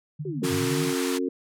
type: tone with tremolo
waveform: sine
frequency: 150.1 Hz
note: D3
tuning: 38 cents sharp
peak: -27 dBFS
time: 0.19-0.94 s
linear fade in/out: 10 ms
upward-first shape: triangle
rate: 12 Hz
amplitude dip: 85%
type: linear two-way sweep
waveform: sine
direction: down then up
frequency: 400.9 to 91.9 to 171.6 Hz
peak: -30 dBFS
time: 0.25-0.87 s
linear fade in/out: 5 ms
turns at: 0.53 s
type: harmonic tone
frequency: 90.6 Hz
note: F#2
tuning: 36 cents flat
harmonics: 3 / 4 / 5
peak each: -27 / -29 / -31 dBFS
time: 0.42-1.29 s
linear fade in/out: 5 ms
type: band-pass noise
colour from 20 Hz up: pink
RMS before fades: -33 dBFS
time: 0.43-1.19 s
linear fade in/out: 20 ms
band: 870 to 12000 Hz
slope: 24 dB/octave
effects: none